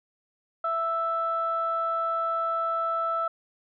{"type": "tone pair together", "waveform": "sine", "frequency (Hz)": [663.8, 1320], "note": ["E5", "E6"], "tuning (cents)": [12, 2], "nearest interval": "octave", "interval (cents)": 1190, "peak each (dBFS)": [-30, -25], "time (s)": [0.64, 3.28], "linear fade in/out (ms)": 5, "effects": ["tanh soft clip ceiling -17 dBFS"]}